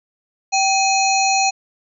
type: harmonic tone with a mistuned harmonic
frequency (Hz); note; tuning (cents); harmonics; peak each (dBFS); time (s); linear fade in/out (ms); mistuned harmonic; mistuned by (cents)
840; G#5; +19; 1 / 3 / 5 / 7 / 8; -16 / -21 / -23 / -24 / -25; 0.52-1.51; 20; 1; -140
effects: none